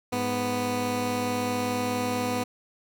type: tone pair together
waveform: 15% pulse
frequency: 103.83 / 247.3 Hz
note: G#2 / B3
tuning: 0 / +3 cents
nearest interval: octave + minor third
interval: 1503 cents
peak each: -27 / -20 dBFS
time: 0.12-2.44 s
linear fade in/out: 10 ms
effects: none